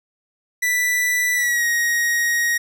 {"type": "tone with pitch glide", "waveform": "45% pulse", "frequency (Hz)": [1975.5, 1883], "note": ["B6", "A#6"], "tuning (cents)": [0, 17], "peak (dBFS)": -17, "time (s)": [0.62, 2.58], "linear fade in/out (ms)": 10, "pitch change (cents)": -83, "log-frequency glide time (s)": [1.34, 1.65], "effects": []}